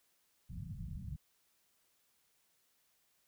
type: low-pass noise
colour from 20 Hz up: white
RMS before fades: -44 dBFS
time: 0.49-1.17 s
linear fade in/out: 20 ms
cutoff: 180 Hz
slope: 48 dB/octave
effects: white hiss -75 dBFS RMS until 3.27 s